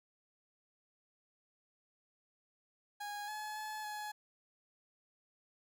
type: tone with pitch steps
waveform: 30% pulse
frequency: 824 / 852 / 858 / 844 Hz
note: G#5 / G#5 / A5 / G#5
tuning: -14 / +44 / -44 / +28 cents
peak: -38 dBFS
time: 3-4.12 s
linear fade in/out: 10 ms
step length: 280 ms
effects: none